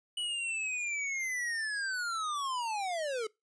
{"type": "linear sweep", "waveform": "square", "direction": "down", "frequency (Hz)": [2961, 421.6], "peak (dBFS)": -33, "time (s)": [0.17, 3.27], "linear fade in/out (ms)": 5, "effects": ["noise-tail reverb RT60 0.2 s tail -23 dB re dry", "resampled to 22050 Hz"]}